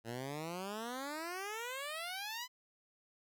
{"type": "exponential sweep", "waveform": "10% pulse", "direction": "up", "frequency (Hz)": [111.8, 1021], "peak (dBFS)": -32, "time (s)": [0.04, 2.48], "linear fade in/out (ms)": 50, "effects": []}